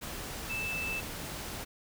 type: tone in noise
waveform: sine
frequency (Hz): 2637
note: E7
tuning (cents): 0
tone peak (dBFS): -33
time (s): 0.49-1.01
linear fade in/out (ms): 20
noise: pink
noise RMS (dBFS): -40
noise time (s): 0.01-1.65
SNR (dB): +4
effects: none